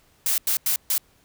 blue noise bursts at uneven times, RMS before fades -22 dBFS, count 4, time 0.26-0.38 / 0.47-0.57 / 0.66-0.76 / 0.9-0.98 s, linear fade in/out 2 ms, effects pink hiss -60 dBFS RMS until 1.24 s

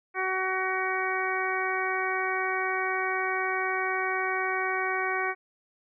harmonic tone, 376 Hz, F#4, 28 cents sharp, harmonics 1 / 2 / 3 / 4 / 5 / 6, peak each -33 / -33 / -33 / -33 / -33 / -33 dBFS, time 0.14-5.35 s, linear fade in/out 50 ms, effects none

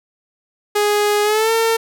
sawtooth tone with pitch glide, 415.3 to 452.9 Hz, G#4 to A#4, 0 to -50 cents, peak -10 dBFS, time 0.75-1.77 s, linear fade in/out 10 ms, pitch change +150 cents, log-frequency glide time 1.23-1.52 s, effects none

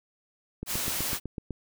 click train, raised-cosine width 3 ms, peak -21 dBFS, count 8, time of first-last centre 0.63-1.507 s, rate 7.98 Hz
white noise, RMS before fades -31 dBFS, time 0.66-1.2 s, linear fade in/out 50 ms
effects none

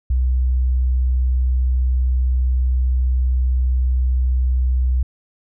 sine tone, 63.2 Hz, B1, 41 cents sharp, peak -14 dBFS, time 0.1-5.03 s, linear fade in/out 5 ms, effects none

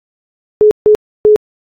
sine tone bursts at uneven times, 424 Hz, G#4, 36 cents sharp, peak -3 dBFS, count 3, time 0.61-0.71 / 0.86-0.95 / 1.25-1.36 s, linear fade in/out 0 ms, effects AAC 48 kbps

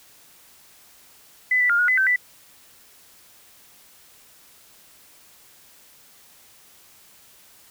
sine tone with pitch steps, 2005 / 1975 / 1408 / 1450 / 2014 / 1545 / 1981 Hz, B6 / B6 / F6 / F#6 / B6 / G6 / B6, +26 / 0 / +14 / -35 / +33 / -26 / +5 cents, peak -16 dBFS, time 1.51-2.161 s, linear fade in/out 5 ms, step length 93 ms, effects white hiss -52 dBFS RMS until 7.7 s

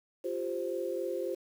sine chord, F suspended second, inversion none, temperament just, 349.2 / 392.9 / 523.8 Hz, F4 / G4 / C5, 0 / +4 / +2 cents, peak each -36 / -37 / -35 dBFS, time 0.24-1.35 s, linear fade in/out 10 ms, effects 9-bit

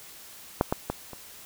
clicks, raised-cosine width 1 ms, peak -6 / -10 / -13 / -25 dBFS, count 4, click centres 0.611 / 0.725 / 0.9 / 1.133 s, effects white hiss -47 dBFS RMS until 1.45 s

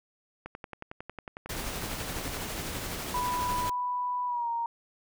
click train, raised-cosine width 0.5 ms, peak -24 dBFS, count 22, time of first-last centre 0.46-2.369 s, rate 11 Hz
pink noise with tremolo, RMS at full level -34 dBFS, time 1.49-3.7 s, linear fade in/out 5 ms, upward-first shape triangle, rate 12 Hz, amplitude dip 35%
sine tone with pitch glide, 987.8 to 932.4 Hz, B5 to A#5, 0 to 0 cents, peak -28 dBFS, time 3.14-4.66 s, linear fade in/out 2 ms, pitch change -100 cents, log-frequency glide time 4.26-4.49 s
effects none

